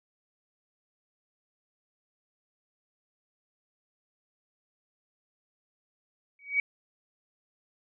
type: tone with exponential growth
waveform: sine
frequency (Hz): 2262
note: C#7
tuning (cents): +34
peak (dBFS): -19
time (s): 6.39-6.6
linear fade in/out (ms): 2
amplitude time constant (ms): 45
effects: none